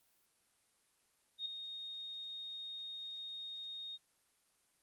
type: tone with ADSR envelope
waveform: sine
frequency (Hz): 3710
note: A#7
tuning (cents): -9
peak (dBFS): -35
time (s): 1.38-3.98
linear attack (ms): 77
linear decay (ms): 4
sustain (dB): -8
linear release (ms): 33
effects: white hiss -74 dBFS RMS until 4.82 s + Opus 24 kbps